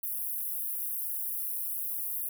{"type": "high-pass noise", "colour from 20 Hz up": "pink", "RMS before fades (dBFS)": -34, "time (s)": [0.03, 2.29], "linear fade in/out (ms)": 5, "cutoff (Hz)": 11000, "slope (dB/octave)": 48, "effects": []}